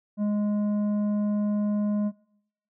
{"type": "tone with tanh clipping", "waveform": "triangle", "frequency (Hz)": 207.7, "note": "G#3", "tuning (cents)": 0, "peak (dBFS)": -24, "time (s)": [0.17, 2.12], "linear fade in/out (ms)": 50, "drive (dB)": 12, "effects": ["noise-tail reverb RT60 0.8 s tail -24 dB re dry"]}